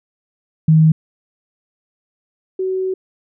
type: tone pair in turn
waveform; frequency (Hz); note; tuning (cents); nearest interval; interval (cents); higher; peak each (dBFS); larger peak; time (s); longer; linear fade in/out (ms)
sine; 158.1 / 376; D#3 / F#4; +28 / +28; octave + minor third; 1500; second; -7 / -17; first; 0.68-0.92 / 2.59-2.94; second; 5
effects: none